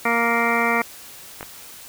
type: harmonic tone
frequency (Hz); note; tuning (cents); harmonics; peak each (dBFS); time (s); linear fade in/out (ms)
233.4; A#3; +2; 1 / 2 / 3 / 4 / 5 / 6 / 8 / 9 / 10; -26 / -26 / -26 / -26 / -26 / -26 / -26 / -26 / -26; 0.05-0.82; 5
type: clicks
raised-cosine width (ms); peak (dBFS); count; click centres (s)
0.5; -17; 2; 1.409 / 1.429
effects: white hiss -41 dBFS RMS until 1.88 s

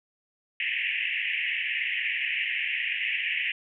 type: band-pass noise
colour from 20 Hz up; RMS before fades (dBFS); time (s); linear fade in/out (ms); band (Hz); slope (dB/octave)
white; -29; 0.6-3.52; 2; 1800 to 2900; 96
effects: none

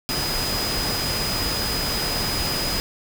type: tone in noise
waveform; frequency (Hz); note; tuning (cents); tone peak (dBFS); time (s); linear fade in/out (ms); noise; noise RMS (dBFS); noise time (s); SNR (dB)
sine; 4978; D#8; 0; -26; 0.09-2.8; 0; pink; -26; 0.09-2.8; -3
effects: none

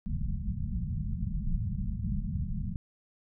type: low-pass noise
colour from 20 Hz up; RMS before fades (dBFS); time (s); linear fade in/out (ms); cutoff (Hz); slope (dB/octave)
pink; -32; 0.06-2.76; 0; 220; 96
effects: none

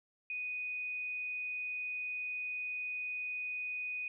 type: tone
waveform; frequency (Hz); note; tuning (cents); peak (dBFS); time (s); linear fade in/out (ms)
sine; 2486; D#7; -2; -36; 0.3-4.08; 2
effects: none

